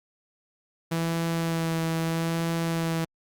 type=tone with vibrato; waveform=sawtooth; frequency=164.81 Hz; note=E3; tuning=in tune; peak=-21 dBFS; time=0.91-3.05 s; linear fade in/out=10 ms; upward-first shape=sine; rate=0.78 Hz; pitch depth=16 cents each way; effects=Opus 48 kbps